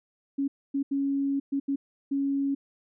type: tone bursts at uneven times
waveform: sine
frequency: 277.2 Hz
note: C#4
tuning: in tune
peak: -24 dBFS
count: 6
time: 0.38-0.48 / 0.74-0.83 / 0.91-1.4 / 1.52-1.6 / 1.68-1.76 / 2.11-2.55 s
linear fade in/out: 10 ms
effects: none